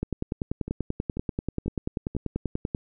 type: two click trains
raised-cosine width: 3 ms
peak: -14 / -20 dBFS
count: 29 / 4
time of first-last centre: 0.03-2.748 / 0.68-2.151 s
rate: 10.3 / 2.04 Hz
effects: none